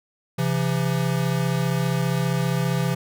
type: tone pair together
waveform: square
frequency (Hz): 133.84 / 168.9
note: C3 / E3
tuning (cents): +40 / +42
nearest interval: major third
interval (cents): 402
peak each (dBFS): -24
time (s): 0.38-2.95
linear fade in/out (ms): 10
effects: none